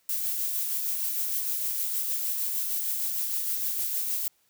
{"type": "noise with tremolo", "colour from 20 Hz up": "violet", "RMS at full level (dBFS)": -28, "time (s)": [0.09, 4.28], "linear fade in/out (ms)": 2, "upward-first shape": "sine", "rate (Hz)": 6.5, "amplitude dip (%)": 30, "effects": ["white hiss -68 dBFS RMS until 4.49 s"]}